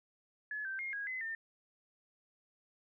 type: tone with pitch steps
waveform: sine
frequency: 1706 / 1559 / 2134 / 1645 / 2035 / 1806 Hz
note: G#6 / G6 / C7 / G#6 / C7 / A6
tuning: +46 / -10 / +34 / -17 / -49 / +45 cents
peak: -37 dBFS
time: 0.51-1.35 s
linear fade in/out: 2 ms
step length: 140 ms
effects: none